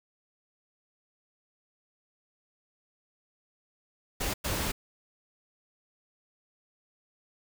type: noise bursts at uneven times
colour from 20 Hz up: pink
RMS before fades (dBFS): -31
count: 2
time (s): 4.2-4.34 / 4.44-4.72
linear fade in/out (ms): 10
effects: none